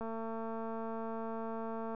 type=click train; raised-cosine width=1 ms; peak=-28 dBFS; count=437; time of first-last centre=0.01-1.948 s; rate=225 Hz; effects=none